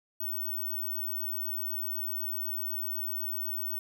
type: tone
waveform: sine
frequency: 15804 Hz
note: B9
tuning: in tune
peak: -31 dBFS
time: 0.2-3.79 s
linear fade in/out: 5 ms
effects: none